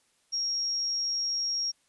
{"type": "tone", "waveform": "sine", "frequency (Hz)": 5588, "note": "F8", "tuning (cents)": 0, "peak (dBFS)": -27, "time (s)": [0.32, 1.72], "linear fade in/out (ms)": 20, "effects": ["white hiss -69 dBFS RMS until 1.88 s", "resampled to 24000 Hz"]}